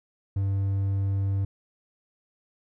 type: tone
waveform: triangle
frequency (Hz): 98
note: G2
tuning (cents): 0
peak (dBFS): -21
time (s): 0.36-1.45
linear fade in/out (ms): 5
effects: none